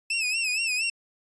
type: tone with vibrato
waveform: sawtooth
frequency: 2603 Hz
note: E7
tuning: 22 cents flat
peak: -21 dBFS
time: 0.1-0.9 s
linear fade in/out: 5 ms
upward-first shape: sine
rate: 4.3 Hz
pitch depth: 100 cents each way
effects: resampled to 22050 Hz